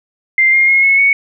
sine tone with pitch steps, 2093 / 2125 / 2157 / 2189 / 2223 Hz, C7 / C7 / C#7 / C#7 / C#7, 0 / +26 / -48 / -22 / +4 cents, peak -7 dBFS, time 0.38-1.13 s, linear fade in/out 2 ms, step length 150 ms, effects none

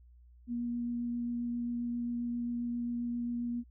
sine tone with vibrato, 238.8 Hz, A#3, 42 cents sharp, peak -32 dBFS, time 0.47-3.64 s, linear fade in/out 50 ms, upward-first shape triangle, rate 7.5 Hz, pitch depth 10 cents each way, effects added 60 Hz sine -55 dBFS peak until 3.7 s

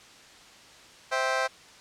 20% pulse chord, C major, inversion none, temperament just, 523.3 / 654.1 / 784.9 Hz, C5 / E5 / G5, 0 / -14 / +2 cents, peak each -24 / -25 / -26 dBFS, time 1.11-1.48 s, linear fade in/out 20 ms, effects white hiss -51 dBFS RMS until 1.8 s + low-pass 6000 Hz 12 dB/octave

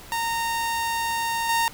sawtooth tone with level steps, 922 Hz, A#5, 19 cents flat, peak -20 / -16 dBFS, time 0.12-1.68 s, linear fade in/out 0 ms, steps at 1.49 s, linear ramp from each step 2 ms, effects pink hiss -44 dBFS RMS until 1.73 s

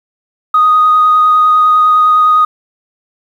sine tone with vibrato, 1244.5 Hz, D#6, in tune, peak -4 dBFS, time 0.54-2.45 s, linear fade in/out 5 ms, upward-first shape sine, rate 9.9 Hz, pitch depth 10 cents each way, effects tanh soft clip ceiling -1 dBFS + 7-bit

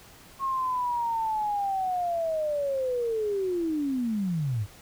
sine linear sweep, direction down, 1089 to 92.5 Hz, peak -25 dBFS, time 0.39-4.67 s, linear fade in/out 50 ms, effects pink hiss -51 dBFS RMS until 4.81 s

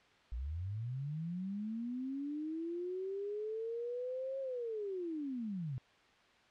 sine linear two-way sweep, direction up then down, 54.4 to 543 to 120.4 Hz, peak -37 dBFS, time 0.32-5.78 s, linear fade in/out 0 ms, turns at 4.4 s, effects white hiss -65 dBFS RMS until 6.5 s + low-pass 3000 Hz 12 dB/octave

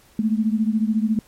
sine beating tone pair, 214.2 / 228.2 Hz, A3 / A#3, -46 / -37 cents, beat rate 14 Hz, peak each -19 / -22 dBFS, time 0.19-1.19 s, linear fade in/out 2 ms, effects pink hiss -54 dBFS RMS until 1.27 s + MP3 64 kbps

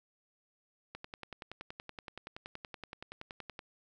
click train, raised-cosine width 0.3 ms, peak -27 dBFS, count 29, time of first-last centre 0.95-3.592 s, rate 10.6 Hz, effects none

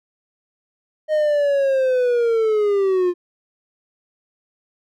triangle linear sweep, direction down, 622 to 350 Hz, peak -13 dBFS, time 1.08-3.14 s, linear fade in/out 50 ms, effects none

